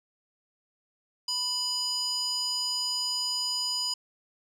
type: tone with band-pass filter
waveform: square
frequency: 990 Hz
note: B5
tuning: 4 cents sharp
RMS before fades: -30 dBFS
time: 1.28-3.94 s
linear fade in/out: 5 ms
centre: 5500 Hz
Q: 6.9
effects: none